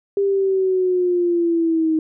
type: linear sweep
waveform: sine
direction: down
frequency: 400.2 to 314 Hz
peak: -15 dBFS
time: 0.17-1.99 s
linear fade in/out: 2 ms
effects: none